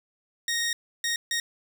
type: tone bursts at uneven times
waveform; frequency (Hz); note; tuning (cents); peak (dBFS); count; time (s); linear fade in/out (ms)
15% pulse; 1864.7; A#6; 0; -19; 3; 0.48-0.73 / 1.04-1.16 / 1.31-1.4; 2
effects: none